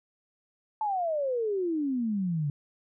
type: exponential sweep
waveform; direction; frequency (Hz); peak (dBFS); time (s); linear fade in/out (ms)
sine; down; 884 to 140.1; -26; 0.81-2.5; 2
effects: none